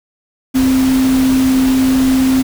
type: tone in noise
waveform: sine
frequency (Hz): 261.6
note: C4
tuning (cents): 0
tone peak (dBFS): -9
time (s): 0.54-2.43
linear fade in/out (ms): 20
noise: pink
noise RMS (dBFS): -23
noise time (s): 0.54-2.43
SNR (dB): +11
effects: none